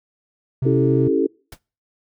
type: tone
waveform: triangle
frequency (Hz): 130.81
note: C3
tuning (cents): 0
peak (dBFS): -16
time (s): 0.62-1.08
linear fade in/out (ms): 5
type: chord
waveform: sine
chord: A dominant seventh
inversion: first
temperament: equal with one note detuned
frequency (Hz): 277.2 / 329.6 / 392 / 441.3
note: C#4 / E4 / G4 / A4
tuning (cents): 0 / 0 / 0 / +5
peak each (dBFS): -21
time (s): 0.65-1.27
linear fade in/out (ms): 10
type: noise with exponential decay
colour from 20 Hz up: pink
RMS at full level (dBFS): -31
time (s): 1.52-1.59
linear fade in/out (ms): 5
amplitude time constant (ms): 15
effects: noise-tail reverb RT60 0.4 s tail -26 dB re dry